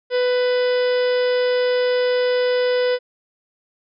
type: harmonic tone with a mistuned harmonic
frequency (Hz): 497.2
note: B4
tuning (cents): +12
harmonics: 1 / 2 / 3 / 4 / 5 / 6 / 7 / 8 / 9 / 10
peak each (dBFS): -16 / -34 / -30 / -32 / -40 / -35 / -36 / -41 / -43 / -36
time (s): 0.1-2.99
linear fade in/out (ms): 50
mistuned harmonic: 9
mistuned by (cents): -25
effects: none